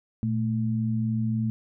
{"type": "tone pair together", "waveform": "sine", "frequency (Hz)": [116.54, 220], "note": ["A#2", "A3"], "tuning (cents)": [0, 0], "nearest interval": "major seventh", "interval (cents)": 1100, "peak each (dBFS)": -26, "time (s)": [0.23, 1.5], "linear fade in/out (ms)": 0, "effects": []}